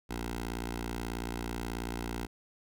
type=tone with notch filter; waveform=10% pulse; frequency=58.4 Hz; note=A#1; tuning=4 cents sharp; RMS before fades=-37 dBFS; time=0.09-2.27 s; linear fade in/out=20 ms; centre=140 Hz; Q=1.2; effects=none